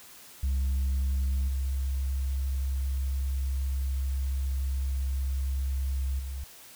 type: tone with level steps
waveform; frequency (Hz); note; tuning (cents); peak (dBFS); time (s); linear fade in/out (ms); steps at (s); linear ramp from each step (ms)
sine; 67; C2; +42; -22 / -25 / -32; 0.43-6.44; 5; 1.48 / 6.19; 5
effects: tanh soft clip ceiling -23 dBFS + white hiss -50 dBFS RMS until 6.75 s